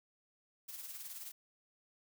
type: noise with tremolo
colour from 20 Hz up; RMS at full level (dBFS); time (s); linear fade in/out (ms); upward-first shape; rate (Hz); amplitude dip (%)
blue; -45; 0.68-1.32; 10; sine; 19; 50
effects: none